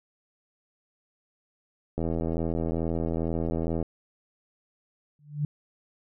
click train, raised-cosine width 2 ms, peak -16 dBFS, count 153, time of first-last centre 1.98-3.827 s, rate 82.3 Hz
sine tone with exponential growth, 147.5 Hz, D3, 8 cents sharp, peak -21 dBFS, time 5.19-5.45 s, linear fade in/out 2 ms, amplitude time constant 56 ms
effects none

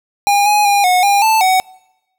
square tone with pitch steps, 811 / 833 / 810 / 729 / 806 / 881 / 749 Hz, G#5 / G#5 / G#5 / F#5 / G5 / A5 / F#5, -41 / +5 / -43 / -26 / +48 / +2 / +21 cents, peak -10 dBFS, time 0.27-1.6 s, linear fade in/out 0 ms, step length 190 ms, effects noise-tail reverb RT60 0.9 s tail -25 dB re dry

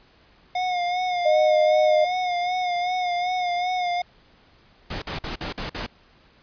square tone with vibrato, 719 Hz, F#5, 50 cents flat, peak -23 dBFS, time 0.55-4.02 s, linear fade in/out 5 ms, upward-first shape sine, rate 2.6 Hz, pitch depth 41 cents each way
sine tone, 616 Hz, D#5, 17 cents flat, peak -16 dBFS, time 1.25-2.05 s, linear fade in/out 10 ms
pink noise bursts, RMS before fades -30 dBFS, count 6, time 4.9-5.865 s, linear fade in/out 5 ms, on 120 ms, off 49 ms
effects pink hiss -56 dBFS RMS until 6.42 s + resampled to 11025 Hz

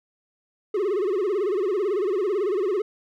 triangle tone with vibrato, 392 Hz, G4, in tune, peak -19 dBFS, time 0.74-2.82 s, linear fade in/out 5 ms, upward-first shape sine, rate 18 Hz, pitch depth 170 cents each way, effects none

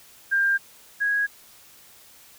sine tone pair in turn, 1596 / 1652.7 Hz, G6 / G#6, +31 / -9 cents, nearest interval minor second, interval 60 cents, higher second, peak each -18 / -20 dBFS, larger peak first, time 0.31-0.58 / 1-1.27 s, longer neither, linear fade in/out 20 ms, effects white hiss -51 dBFS RMS until 2.38 s

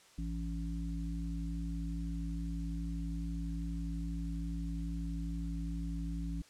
harmonic tone, 56.1 Hz, A1, 34 cents sharp, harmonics 1 / 3 / 5, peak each -37 / -40 / -44 dBFS, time 0.18-6.42 s, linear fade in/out 5 ms, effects white hiss -61 dBFS RMS until 6.49 s + low-pass 8000 Hz 12 dB/octave

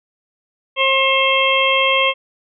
harmonic tone, 535 Hz, C5, 38 cents sharp, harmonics 1 / 2 / 4 / 5 / 6, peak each -19 / -19 / -19 / -19 / -19 dBFS, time 0.76-2.14 s, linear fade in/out 50 ms, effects none

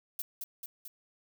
violet noise with echo, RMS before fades -36 dBFS, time 0.19-0.22 s, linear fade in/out 2 ms, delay 220 ms, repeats 3, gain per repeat -3 dB, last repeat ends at 0.88 s, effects none

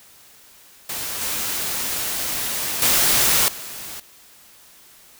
white noise with level steps, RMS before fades -28 / -25 / -17 / -34 dBFS, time 0.89-4 s, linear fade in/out 5 ms, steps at 1.21 / 2.82 / 3.48 s, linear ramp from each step 2 ms, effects white hiss -49 dBFS RMS until 5.19 s

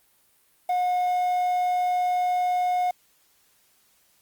triangle tone with quantisation, 722 Hz, F#5, 43 cents flat, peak -19 dBFS, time 0.69-2.91 s, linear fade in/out 5 ms, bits 7, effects white hiss -63 dBFS RMS until 4.21 s + Opus 32 kbps

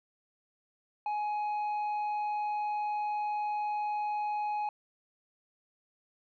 triangle tone with tanh clipping, 838 Hz, G#5, 15 cents sharp, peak -31 dBFS, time 1.06-4.69 s, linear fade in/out 2 ms, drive 9 dB, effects none

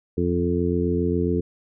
harmonic tone with a mistuned harmonic, 87.31 Hz, F2, in tune, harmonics 1 / 2 / 3 / 4 / 5, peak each -26 / -26 / -26 / -26 / -26 dBFS, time 0.17-1.41 s, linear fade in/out 10 ms, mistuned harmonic 1, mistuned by -39 cents, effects none

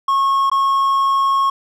triangle tone with dropouts, 1092 Hz, C#6, 26 cents flat, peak -11 dBFS, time 0.08-1.5 s, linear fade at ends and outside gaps 5 ms, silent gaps 0.499-0.515 s, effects none

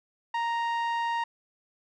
sawtooth tone with low-pass filter, 932.3 Hz, A#5, in tune, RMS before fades -29 dBFS, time 0.34-1.24 s, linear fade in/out 5 ms, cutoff 2400 Hz, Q 0.58, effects none

